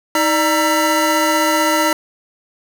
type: tone cluster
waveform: square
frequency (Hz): 316.9 / 595 / 935 / 1342 / 1987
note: D#4 / D5 / A#5 / E6 / B6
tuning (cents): +32 / +22 / +5 / +31 / +10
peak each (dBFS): -20 / -20 / -20 / -21 / -23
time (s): 0.15-1.93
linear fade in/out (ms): 2
effects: none